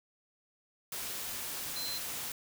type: tone in noise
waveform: sine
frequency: 4100 Hz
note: C8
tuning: 36 cents flat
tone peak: -37 dBFS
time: 1.76-1.98 s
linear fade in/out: 2 ms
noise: white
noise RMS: -39 dBFS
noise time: 0.92-2.32 s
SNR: -1 dB
effects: none